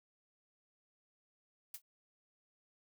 blue noise with exponential decay, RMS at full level -39 dBFS, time 1.74-1.82 s, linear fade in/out 5 ms, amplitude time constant 16 ms, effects none

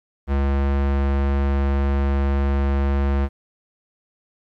square tone, 69.3 Hz, C#2, in tune, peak -18 dBFS, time 0.27-3.29 s, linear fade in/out 50 ms, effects low-pass 2000 Hz 12 dB/octave + 10-bit

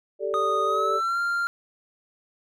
sine chord, G suspended second, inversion none, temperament equal with one note detuned, 392 / 440 / 583.6 Hz, G4 / A4 / D5, 0 / 0 / -11 cents, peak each -29 dBFS, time 0.19-1.01 s, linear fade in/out 50 ms
triangle tone with pitch glide, 1240 to 1391.9 Hz, D#6 to F6, -6 to -6 cents, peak -21 dBFS, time 0.34-1.47 s, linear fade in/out 0 ms, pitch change +200 cents, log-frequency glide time 0.65-1.2 s
effects none

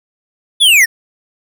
square linear sweep, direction down, 3552 to 1760 Hz, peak -6 dBFS, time 0.6-0.86 s, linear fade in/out 20 ms, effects none

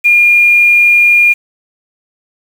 sine tone with quantisation, 2416 Hz, D7, 48 cents sharp, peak -4 dBFS, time 0.04-1.34 s, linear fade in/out 20 ms, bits 5, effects none

